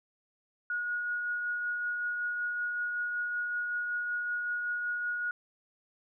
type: tone with tremolo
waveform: sine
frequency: 1448 Hz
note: F#6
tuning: 38 cents flat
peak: -29 dBFS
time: 0.7-5.31 s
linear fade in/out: 2 ms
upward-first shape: triangle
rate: 5.3 Hz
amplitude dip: 30%
effects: none